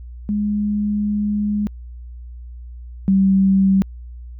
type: tone pair in turn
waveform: sine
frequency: 207.7 / 193.02 Hz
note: G#3 / G3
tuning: 0 / -27 cents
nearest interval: minor second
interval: 127 cents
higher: first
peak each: -17 / -11 dBFS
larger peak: second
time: 0.29-1.67 / 3.08-3.82 s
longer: first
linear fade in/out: 0 ms
effects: added 60 Hz sine -32 dBFS peak until 4.39 s